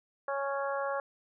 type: harmonic tone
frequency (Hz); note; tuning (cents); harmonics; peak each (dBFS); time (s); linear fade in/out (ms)
277.2; C#4; 0; 2 / 3 / 4 / 5 / 6; -33 / -38 / -37 / -40 / -42; 0.28-1; 2
effects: none